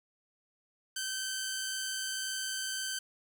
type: tone pair together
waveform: 10% pulse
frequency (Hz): 1538.1 / 1600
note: G6 / G6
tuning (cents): -33 / +35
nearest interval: minor second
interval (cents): 68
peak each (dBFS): -26 / -36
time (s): 0.96-2.99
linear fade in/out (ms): 5
effects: none